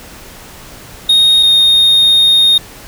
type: tone pair in turn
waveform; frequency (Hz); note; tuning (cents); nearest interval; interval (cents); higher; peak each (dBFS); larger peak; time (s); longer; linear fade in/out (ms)
triangle; 3722 / 3698; A#7 / A#7; -3 / -15; unison; 12; first; -4; neither; 1.09-1.43 / 1.43-2.58; second; 5
effects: pink hiss -34 dBFS RMS until 2.87 s